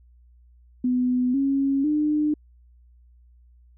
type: tone with pitch steps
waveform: sine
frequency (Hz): 250.2 / 274.4 / 301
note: B3 / C#4 / D4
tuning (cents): +23 / -17 / +43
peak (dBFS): -19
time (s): 0.84-2.34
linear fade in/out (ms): 5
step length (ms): 500
effects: added 60 Hz sine -51 dBFS peak until 3.77 s